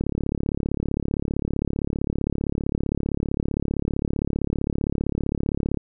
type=click train; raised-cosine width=3 ms; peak=-11 dBFS; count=205; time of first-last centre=0.01-5.773 s; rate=35.4 Hz; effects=none